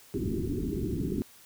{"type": "low-pass noise", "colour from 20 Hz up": "white", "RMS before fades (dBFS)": -31, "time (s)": [0.14, 1.22], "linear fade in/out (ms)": 0, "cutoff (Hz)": 400, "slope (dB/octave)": 96, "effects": ["white hiss -55 dBFS RMS until 1.45 s"]}